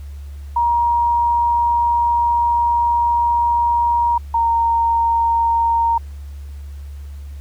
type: tone pair in turn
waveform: sine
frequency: 946 / 926 Hz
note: A#5 / A#5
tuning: +25 / -12 cents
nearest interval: unison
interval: 37 cents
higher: first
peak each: -13 dBFS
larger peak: neither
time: 0.56-4.18 / 4.34-5.98 s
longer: first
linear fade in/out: 5 ms
effects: added 71 Hz sine -29 dBFS peak until 7.4 s + pink hiss -52 dBFS RMS until 7.4 s